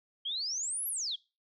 sine exponential two-way sweep, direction up then down, 3136 to 11840 to 3136 Hz, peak -32 dBFS, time 0.25-1.16 s, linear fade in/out 10 ms, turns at 0.88 s, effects noise-tail reverb RT60 0.3 s tail -23 dB re dry

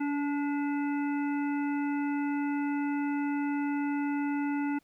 harmonic tone with a mistuned harmonic, 289 Hz, D4, 28 cents flat, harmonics 1 / 3 / 5 / 7 / 9, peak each -28 / -38 / -42 / -45 / -47 dBFS, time 0-4.79 s, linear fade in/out 10 ms, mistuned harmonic 1, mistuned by -16 cents, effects pink hiss -69 dBFS RMS until 4.83 s

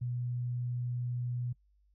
sine tone, 122.5 Hz, B2, 14 cents flat, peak -32 dBFS, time 0.01-1.53 s, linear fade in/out 10 ms, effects noise-tail reverb RT60 0.1 s tail -23 dB re dry + added 50 Hz sine -65 dBFS peak until 1.94 s

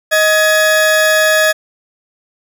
40% pulse tone pair together, 628.5 / 1682 Hz, D#5 / G#6, +17 / +22 cents, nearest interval octave + perfect fourth, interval 1705 cents, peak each -11 dBFS, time 0.11-1.53 s, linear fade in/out 20 ms, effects none

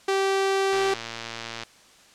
sawtooth tone, 388.7 Hz, G4, 15 cents flat, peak -17 dBFS, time 0.08-0.94 s, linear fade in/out 5 ms
click train, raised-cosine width 0.2 ms, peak -16 dBFS, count 105, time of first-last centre 0.73-1.634 s, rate 115 Hz
effects white hiss -53 dBFS RMS until 2.14 s + low-pass 7000 Hz 12 dB/octave

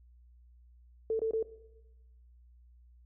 sine tone bursts, 444.9 Hz, A4, 19 cents sharp, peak -27 dBFS, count 3, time 1.1-1.427 s, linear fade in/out 2 ms, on 93 ms, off 24 ms, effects noise-tail reverb RT60 1.0 s tail -17 dB re dry + added 60 Hz sine -56 dBFS peak until 3.05 s

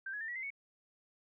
sine tone with pitch steps, 1568 / 1680.5 / 1801.2 / 1930.4 / 2069 / 2217 Hz, G6 / G#6 / A6 / B6 / C7 / C#7, 0 / +20 / +40 / -40 / -20 / 0 cents, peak -38 dBFS, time 0.06-0.504 s, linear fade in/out 5 ms, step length 74 ms, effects none

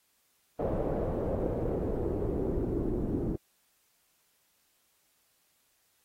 pink noise with low-pass filter sweep, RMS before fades -31 dBFS, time 0.59-3.36 s, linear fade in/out 5 ms, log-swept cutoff 580 to 320 Hz, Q 2.7, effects white hiss -71 dBFS RMS until 6.04 s + AAC 48 kbps

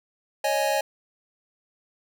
square chord, C# suspended second, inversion none, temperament equal, 554.4 / 622.3 / 830.6 Hz, C#5 / D#5 / G#5, 0 / 0 / 0 cents, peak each -27 dBFS, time 0.44-0.81 s, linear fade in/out 5 ms, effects none

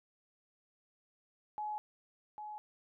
sine tone with echo, 846 Hz, G#5, 32 cents sharp, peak -36 dBFS, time 1.58-1.78 s, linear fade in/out 0 ms, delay 800 ms, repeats 1, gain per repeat -6 dB, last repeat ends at 2.58 s, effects none

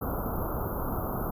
pink band-stop noise, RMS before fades -31 dBFS, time 0.01-1.31 s, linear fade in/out 10 ms, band 1400 to 12000 Hz, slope 96 dB/octave, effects resampled to 32000 Hz

